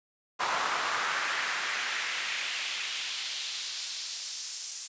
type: noise with high-pass filter sweep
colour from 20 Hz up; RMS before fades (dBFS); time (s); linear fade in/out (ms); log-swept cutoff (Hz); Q
brown; -33; 0.39-4.88; 20; 1000 to 6500; 1.6
effects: resampled to 16000 Hz